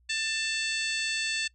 harmonic tone with a mistuned harmonic, 889 Hz, A5, 18 cents sharp, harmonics 2 / 3 / 4 / 5 / 6 / 7 / 8 / 9, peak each -34 / -32 / -35 / -34 / -46 / -43 / -44 / -40 dBFS, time 0.09-1.48 s, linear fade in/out 10 ms, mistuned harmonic 4, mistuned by -15 cents, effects noise-tail reverb RT60 0.1 s tail -23 dB re dry + added 60 Hz sine -61 dBFS peak until 1.54 s

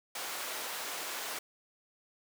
pink high-pass noise, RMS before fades -39 dBFS, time 0.15-1.39 s, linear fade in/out 5 ms, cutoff 640 Hz, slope 12 dB/octave, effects none

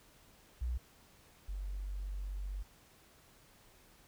sine tone pair in turn, 60.8 / 47.86 Hz, B1 / G1, -26 / -41 cents, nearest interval major third, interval 415 cents, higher first, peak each -33 / -37 dBFS, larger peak first, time 0.61-0.78 / 1.48-2.63 s, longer second, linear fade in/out 10 ms, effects pink hiss -63 dBFS RMS until 4.07 s

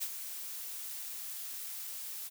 blue noise with ADSR envelope, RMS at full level -34 dBFS, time 0-2.3 s, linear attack 26 ms, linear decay 51 ms, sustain -8 dB, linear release 35 ms, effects none

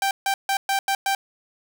sawtooth tone bursts at uneven times, 784 Hz, G5, in tune, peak -16 dBFS, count 6, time 0.02-0.11 / 0.26-0.34 / 0.49-0.57 / 0.69-0.79 / 0.88-0.95 / 1.06-1.15 s, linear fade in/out 2 ms, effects none

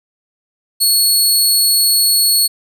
20% pulse tone, 4367 Hz, C#8, 27 cents flat, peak -4 dBFS, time 0.8-2.48 s, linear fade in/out 20 ms, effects none

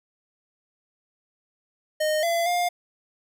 square tone with pitch steps, 616 / 678 / 706 Hz, D#5 / E5 / F5, -17 / +49 / +19 cents, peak -22 dBFS, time 2-2.69 s, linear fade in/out 10 ms, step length 230 ms, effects none

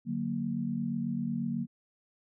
sine chord, D augmented, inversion none, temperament equal, 146.83 / 185 / 233.1 Hz, D3 / F#3 / A#3, 0 / 0 / 0 cents, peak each -37 / -35 / -32 dBFS, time 0.05-1.67 s, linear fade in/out 50 ms, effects none

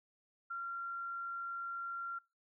sine tone, 1377 Hz, F6, 25 cents flat, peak -38 dBFS, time 0.5-2.19 s, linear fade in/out 10 ms, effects noise-tail reverb RT60 0.3 s tail -24 dB re dry

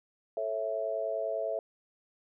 sine chord, A major, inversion none, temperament just, 440 / 550 / 660 Hz, A4 / C#5 / E5, 0 / -14 / +2 cents, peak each -37 / -36 / -32 dBFS, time 0.37-1.59 s, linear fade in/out 2 ms, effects none

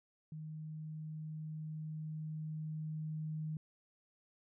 sine tone with level ramp, 155.56 Hz, D#3, in tune, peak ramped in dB -43 to -37 dBFS, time 0.32-3.57 s, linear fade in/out 2 ms, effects none

